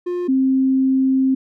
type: tone pair in turn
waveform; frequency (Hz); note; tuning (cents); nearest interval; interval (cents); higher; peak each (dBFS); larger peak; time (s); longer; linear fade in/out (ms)
triangle / sine; 355 / 264.3; F4 / C4; +28 / +18; perfect fourth; 510; first; -18 / -13; second; 0.06-0.28 / 0.28-1.35; second; 10
effects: none